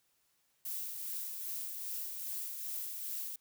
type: noise with tremolo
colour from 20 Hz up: violet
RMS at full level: -39 dBFS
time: 0.65-3.36 s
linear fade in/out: 5 ms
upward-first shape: sine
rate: 2.5 Hz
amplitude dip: 35%
effects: white hiss -75 dBFS RMS until 3.4 s